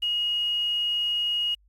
sine tone with quantisation, 2880 Hz, F#7, 47 cents flat, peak -23 dBFS, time 0.02-1.55 s, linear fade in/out 10 ms, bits 8, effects added 50 Hz sine -58 dBFS peak until 1.68 s + AAC 48 kbps

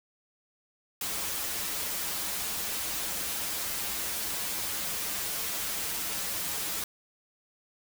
white noise with comb filter, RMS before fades -33 dBFS, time 1.01-6.84 s, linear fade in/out 2 ms, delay 7.9 ms, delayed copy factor -0.85, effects none

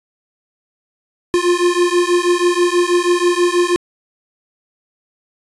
square beating tone pair, 349.2 / 355.4 Hz, F4 / F4, 0 / +30 cents, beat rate 6.2 Hz, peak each -16 dBFS, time 1.34-3.76 s, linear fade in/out 0 ms, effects resampled to 24000 Hz

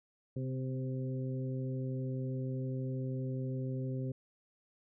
harmonic tone with a mistuned harmonic, 130.81 Hz, C3, in tune, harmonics 1 / 2 / 3 / 4, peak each -35 / -41 / -45 / -47 dBFS, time 0.36-4.12 s, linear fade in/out 5 ms, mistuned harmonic 2, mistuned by -22 cents, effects none

